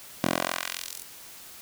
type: tone with high-pass filter sweep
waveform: 10% pulse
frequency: 43.65 Hz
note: F1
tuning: in tune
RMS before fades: -31 dBFS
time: 0.24-1.04 s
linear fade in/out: 0 ms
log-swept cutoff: 240 to 10000 Hz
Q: 0.83
effects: white hiss -46 dBFS RMS until 1.61 s